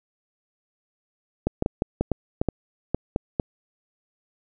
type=clicks; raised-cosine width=2 ms; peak=-8 dBFS; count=11; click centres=1.47 / 1.624 / 1.661 / 1.821 / 2.01 / 2.117 / 2.415 / 2.487 / 2.946 / 3.161 / 3.398 s; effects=none